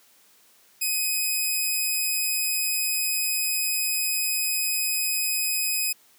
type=tone; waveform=5% pulse; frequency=2518 Hz; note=D#7; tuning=20 cents sharp; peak=-14 dBFS; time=0.81-5.93 s; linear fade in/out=10 ms; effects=white hiss -58 dBFS RMS until 6.18 s + high-pass 150 Hz 12 dB/octave